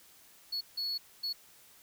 triangle tone bursts at uneven times, 4384 Hz, C#8, 20 cents flat, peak -31 dBFS, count 3, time 0.52-0.61 / 0.77-0.98 / 1.23-1.33 s, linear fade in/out 10 ms, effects white hiss -59 dBFS RMS until 1.82 s

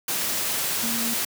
sine tone in noise, 231.3 Hz, A#3, 13 cents flat, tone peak -29 dBFS, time 0.83-1.14 s, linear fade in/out 5 ms, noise white, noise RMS -26 dBFS, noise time 0.08-1.25 s, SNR -6 dB, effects high-pass 100 Hz 12 dB/octave

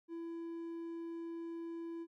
triangle tone, 334.1 Hz, E4, 23 cents sharp, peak -39 dBFS, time 0.08-2.07 s, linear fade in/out 50 ms, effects none

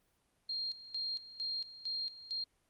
sine tone with tremolo, 4214 Hz, C8, 12 cents sharp, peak -35 dBFS, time 0.49-2.44 s, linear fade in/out 5 ms, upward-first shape square, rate 2.2 Hz, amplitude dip 80%, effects pink hiss -75 dBFS RMS until 2.69 s + Opus 32 kbps

